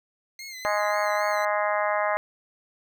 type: tone with vibrato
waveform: 20% pulse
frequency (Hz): 2093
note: C7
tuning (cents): 0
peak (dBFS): -32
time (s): 0.39-1.45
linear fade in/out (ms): 2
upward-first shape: sine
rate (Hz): 3.7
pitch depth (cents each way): 68
type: harmonic tone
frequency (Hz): 207.9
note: G#3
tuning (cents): +2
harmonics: 3 / 4 / 5 / 6 / 7 / 8 / 9 / 10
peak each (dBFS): -26 / -29 / -30 / -31 / -38 / -33 / -35 / -35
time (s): 0.65-2.17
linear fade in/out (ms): 0
effects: none